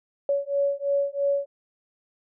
sine beating tone pair, 561 / 564 Hz, C#5 / C#5, +21 / +30 cents, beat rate 3 Hz, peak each -25 dBFS, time 0.29-1.46 s, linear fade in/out 2 ms, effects none

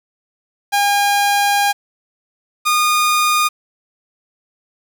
sawtooth tone pair in turn, 810 / 1223 Hz, G#5 / D#6, -43 / -30 cents, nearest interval perfect fifth, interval 713 cents, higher second, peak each -9 dBFS, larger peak neither, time 0.72-1.73 / 2.65-3.49 s, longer first, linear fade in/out 20 ms, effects 7-bit

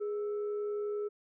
sine tone with frequency modulation, 415.3 Hz, G#4, in tune, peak -32 dBFS, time 0-1.09 s, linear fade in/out 20 ms, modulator 902 Hz, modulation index 0.22, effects none

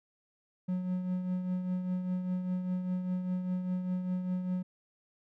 triangle tone with tremolo, 182.5 Hz, F#3, 24 cents flat, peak -26 dBFS, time 0.68-4.63 s, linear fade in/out 10 ms, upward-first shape triangle, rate 5 Hz, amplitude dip 55%, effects none

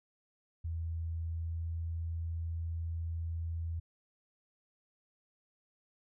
sine tone with pitch glide, 82.41 to 82.89 Hz, E2 to E2, 0 to +10 cents, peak -34 dBFS, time 0.64-3.8 s, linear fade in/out 10 ms, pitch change +10 cents, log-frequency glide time 1.24-1.68 s, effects none

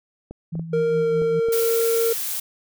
clicks, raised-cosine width 2 ms, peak -22 dBFS, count 5, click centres 0.31 / 0.554 / 0.595 / 1.219 / 1.486 s
sine tone with tremolo, 164.4 Hz, E3, 4 cents flat, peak -24 dBFS, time 0.52-1.4 s, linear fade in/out 10 ms, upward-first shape sine, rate 4.9 Hz, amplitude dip 60%
triangle tone with pitch glide, 464.6 to 458.7 Hz, A#4 to A#4, -6 to -28 cents, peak -16 dBFS, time 0.73-2.13 s, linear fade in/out 5 ms, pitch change -22 cents, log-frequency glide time 0.9-1.13 s
blue noise, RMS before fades -27 dBFS, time 1.52-2.4 s, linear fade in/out 5 ms
effects none

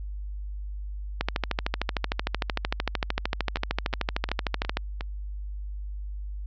two click trains, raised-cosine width 0.3 ms, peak -9 / -17 dBFS, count 48 / 5, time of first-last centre 1.21-4.771 / 3.57-5.009 s, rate 13.2 / 2.78 Hz, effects added 50 Hz sine -32 dBFS peak until 6.46 s + resampled to 16000 Hz

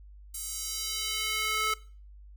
square tone with high-pass filter sweep, 433.9 Hz, A4, 24 cents flat, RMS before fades -32 dBFS, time 0.34-1.74 s, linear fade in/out 5 ms, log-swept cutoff 9000 to 1300 Hz, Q 1.3, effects noise-tail reverb RT60 0.4 s tail -19 dB re dry + added 50 Hz sine -47 dBFS peak until 2.36 s

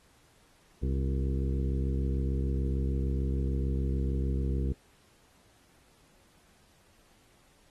harmonic tone with a mistuned harmonic, 66.7 Hz, C2, 34 cents sharp, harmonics 1 / 2 / 3 / 4 / 5 / 6 / 7, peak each -28 / -34 / -38 / -40 / -42 / -44 / -45 dBFS, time 0.82-4.73 s, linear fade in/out 10 ms, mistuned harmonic 5, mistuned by +45 cents, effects pink hiss -64 dBFS RMS until 7.7 s + AAC 32 kbps

